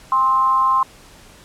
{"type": "tone with amplitude modulation", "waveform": "sine", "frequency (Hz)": 1050, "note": "C6", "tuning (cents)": 6, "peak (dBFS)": -10, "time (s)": [0.12, 0.83], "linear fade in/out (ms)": 2, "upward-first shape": "sine", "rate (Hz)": 244, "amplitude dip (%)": 60, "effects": ["pink hiss -45 dBFS RMS until 1.44 s", "low-pass 11000 Hz 12 dB/octave"]}